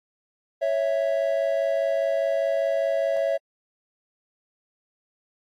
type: tone pair together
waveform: triangle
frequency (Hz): 554.4 / 659.3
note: C#5 / E5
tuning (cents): 0 / 0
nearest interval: minor third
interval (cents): 300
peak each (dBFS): -22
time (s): 0.61-3.38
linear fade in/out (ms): 20
effects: AAC 64 kbps